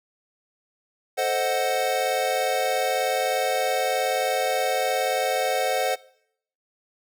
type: chord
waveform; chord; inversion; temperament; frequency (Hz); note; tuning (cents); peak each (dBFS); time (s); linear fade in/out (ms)
square; A diminished seventh; none; equal; 440 / 523.3 / 622.3 / 740; A4 / C5 / Eb5 / Gb5; 0 / 0 / 0 / 0; -32 / -27 / -30 / -26; 1.17-5.96; 20
effects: noise-tail reverb RT60 0.7 s tail -22 dB re dry